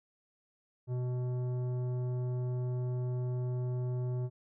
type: tone with tanh clipping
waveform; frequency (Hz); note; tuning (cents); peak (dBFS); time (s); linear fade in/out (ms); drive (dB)
sine; 124.8; B2; +19; -33; 0.87-4.3; 50; 12
effects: none